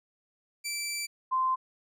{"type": "tone pair in turn", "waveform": ["15% pulse", "sine"], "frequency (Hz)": [2332, 1038.8], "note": ["D7", "C6"], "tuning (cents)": [-13, -13], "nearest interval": "octave + major second", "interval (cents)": 1400, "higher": "first", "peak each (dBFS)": [-25, -24], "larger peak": "second", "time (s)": [[0.64, 1.07], [1.31, 1.56]], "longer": "first", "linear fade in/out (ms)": 20, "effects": []}